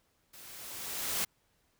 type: noise with level ramp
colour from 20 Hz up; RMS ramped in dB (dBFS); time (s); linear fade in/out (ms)
white; -52 to -31; 0.33-1.25; 10
effects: pink hiss -73 dBFS RMS until 1.79 s